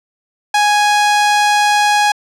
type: tone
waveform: sawtooth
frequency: 830.6 Hz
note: G#5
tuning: in tune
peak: -6 dBFS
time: 0.54-2.12 s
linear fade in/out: 5 ms
effects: low-pass 8000 Hz 12 dB/octave